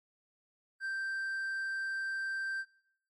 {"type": "tone", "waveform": "triangle", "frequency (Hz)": 1568, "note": "G6", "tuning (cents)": 0, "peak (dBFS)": -32, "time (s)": [0.8, 2.65], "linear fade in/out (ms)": 50, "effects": ["noise-tail reverb RT60 0.7 s tail -23 dB re dry", "AAC 32 kbps"]}